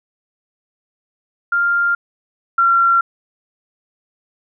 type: tone pair in turn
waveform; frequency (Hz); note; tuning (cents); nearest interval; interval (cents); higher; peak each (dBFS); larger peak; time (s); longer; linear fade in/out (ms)
sine; 1396.9 / 1369.7; F6 / F6; 0 / -34; unison; 34; first; -13 / -10; second; 1.52-1.95 / 2.58-3.01; neither; 5
effects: none